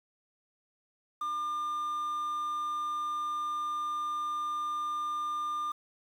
triangle tone with quantisation, 1200 Hz, D6, 37 cents sharp, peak -29 dBFS, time 1.21-5.72 s, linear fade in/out 5 ms, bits 9, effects none

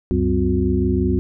sine tone cluster, 68.5 / 93.7 / 191.6 / 259.1 / 360.4 Hz, C#2 / F#2 / G3 / C4 / F#4, -20 / +22 / -39 / -17 / -45 cents, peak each -22 dBFS, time 0.11-1.19 s, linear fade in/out 0 ms, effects none

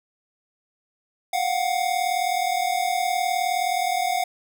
square tone pair together, 706 / 745.3 Hz, F5 / F#5, +19 / +12 cents, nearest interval minor second, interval 93 cents, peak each -25 dBFS, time 1.33-4.24 s, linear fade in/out 5 ms, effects none

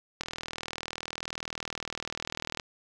click train, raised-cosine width 0.2 ms, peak -16 dBFS, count 97, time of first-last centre 0.21-2.598 s, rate 40.2 Hz, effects none

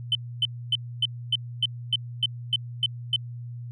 sine tone bursts, 3056 Hz, G7, 45 cents flat, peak -18 dBFS, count 11, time 0.12-3.161 s, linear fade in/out 2 ms, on 31 ms, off 270 ms, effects tanh soft clip ceiling -14 dBFS + added 120 Hz sine -34 dBFS peak until 3.71 s

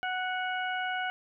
harmonic tone with a mistuned harmonic, 740 Hz, F#5, in tune, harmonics 1 / 2 / 3 / 4, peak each -33 / -33 / -40 / -40 dBFS, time 0.03-1.1 s, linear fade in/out 0 ms, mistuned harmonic 4, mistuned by -28 cents, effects none

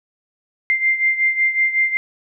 sine beating tone pair, 2093 / 2098.4 Hz, C7 / C7, 0 / +4 cents, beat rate 5.4 Hz, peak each -16 / -21 dBFS, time 0.7-1.97 s, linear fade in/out 0 ms, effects none

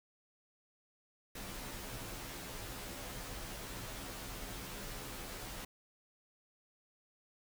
pink noise with comb filter, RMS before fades -45 dBFS, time 1.35-5.65 s, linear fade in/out 5 ms, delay 13 ms, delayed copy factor -0.95, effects none

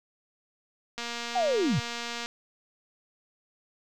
click train, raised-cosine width 0.2 ms, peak -18 dBFS, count 303, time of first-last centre 0.98-2.26 s, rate 236 Hz
sine linear sweep, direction down, 770 to 98 Hz, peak -23 dBFS, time 1.35-1.8 s, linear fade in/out 10 ms
effects none

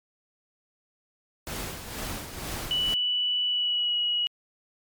pink noise with tremolo, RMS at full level -33 dBFS, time 1.47-2.94 s, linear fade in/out 0 ms, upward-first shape sine, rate 2.1 Hz, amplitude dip 55%
sine tone with pitch glide, 2962 to 2911 Hz, F#7 to F#7, +1 to -29 cents, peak -23 dBFS, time 2.71-4.27 s, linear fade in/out 0 ms, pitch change -30 cents, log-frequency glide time 3.46-3.96 s
effects MP3 96 kbps

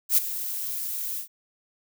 violet noise with ADSR envelope, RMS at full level -17 dBFS, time 0.09-1.28 s, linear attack 83 ms, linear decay 18 ms, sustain -14 dB, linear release 110 ms, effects none

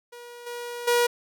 sawtooth tone with level steps, 480.3 Hz, B4, 48 cents flat, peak -37 / -29 / -15 dBFS, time 0.12-1.07 s, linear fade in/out 10 ms, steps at 0.46 / 0.87 s, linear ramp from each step 10 ms, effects none

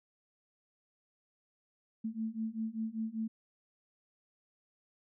sine beating tone pair, 219.3 / 224.4 Hz, A3 / A3, -6 / +34 cents, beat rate 5.1 Hz, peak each -38 / -37 dBFS, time 2.04-3.28 s, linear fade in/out 10 ms, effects none

